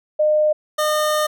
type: tone pair in turn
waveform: sine / 25% pulse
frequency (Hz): 609 / 609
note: D#5 / D#5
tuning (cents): -37 / -37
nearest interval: unison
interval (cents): 0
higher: neither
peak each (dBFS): -13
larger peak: neither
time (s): 0.19-0.53 / 0.78-1.27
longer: second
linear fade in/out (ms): 10
effects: none